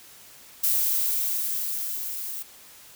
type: noise with level ramp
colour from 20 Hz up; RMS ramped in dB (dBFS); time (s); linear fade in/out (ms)
violet; -22 to -34; 0.63-2.43; 10
effects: white hiss -49 dBFS RMS until 2.95 s